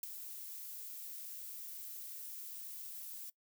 violet noise with ADSR envelope, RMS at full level -36 dBFS, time 0.03-3.3 s, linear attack 3 ms, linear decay 11 ms, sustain -11 dB, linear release 5 ms, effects noise-tail reverb RT60 0.1 s tail -21 dB re dry

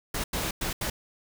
pink noise bursts at uneven times, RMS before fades -30 dBFS, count 4, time 0.14-0.24 / 0.33-0.51 / 0.61-0.73 / 0.81-0.9 s, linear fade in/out 5 ms, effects none

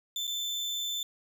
35% pulse tone with dropouts, 3535 Hz, A7, 7 cents sharp, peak -29 dBFS, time 0.16-1.03 s, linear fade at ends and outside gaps 2 ms, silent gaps 0.27-0.276 s, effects none

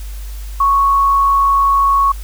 sine tone with frequency modulation, 1108.7 Hz, C#6, in tune, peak -9 dBFS, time 0.6-2.12 s, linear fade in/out 5 ms, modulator 59.3 Hz, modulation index 0.2, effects added 50 Hz sine -24 dBFS peak until 2.23 s + white hiss -40 dBFS RMS until 2.23 s

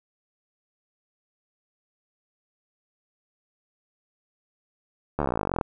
slowing click train, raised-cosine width 1 ms, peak -11 dBFS, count 24, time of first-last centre 5.19-5.612 s, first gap 13 ms, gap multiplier 1.03, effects none

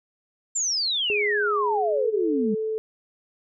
sine exponential sweep, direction down, 7490 to 196 Hz, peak -22 dBFS, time 0.55-2.55 s, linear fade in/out 10 ms
sine tone with pitch glide, 415.3 to 438 Hz, G#4 to A4, 0 to -8 cents, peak -24 dBFS, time 1.1-2.78 s, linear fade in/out 0 ms, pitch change +92 cents, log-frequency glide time 1.61-2.3 s
effects none

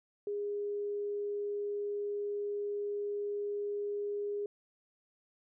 sine tone, 409.9 Hz, G#4, 23 cents flat, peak -33 dBFS, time 0.27-4.46 s, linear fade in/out 2 ms, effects none

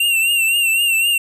square tone with vibrato, 2741 Hz, F7, 33 cents flat, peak -14 dBFS, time 0-1.18 s, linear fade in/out 5 ms, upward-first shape triangle, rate 3.9 Hz, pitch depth 71 cents each way, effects none

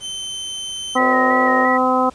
sawtooth tone, 3083 Hz, G7, 29 cents flat, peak -22 dBFS, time 0-0.99 s, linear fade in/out 50 ms
harmonic tone, 256.3 Hz, C4, 36 cents flat, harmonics 1 / 2 / 3 / 4 / 5, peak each -20 / -20 / -20 / -20 / -20 dBFS, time 0.95-2.1 s, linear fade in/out 10 ms
sine tone with vibrato, 1909 Hz, A#6, 41 cents sharp, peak -19 dBFS, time 0.96-1.78 s, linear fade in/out 20 ms, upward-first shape square, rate 2.9 Hz, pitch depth 31 cents each way
triangle chord, D# minor seventh, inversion first, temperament equal with one note detuned, 363 / 466.2 / 554.4 / 622.3 Hz, F#4 / A#4 / C#5 / D#5, -33 / 0 / 0 / 0 cents, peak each -29 dBFS, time 0.97-1.68 s, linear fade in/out 50 ms
effects pink hiss -47 dBFS RMS until 2.14 s + resampled to 22050 Hz

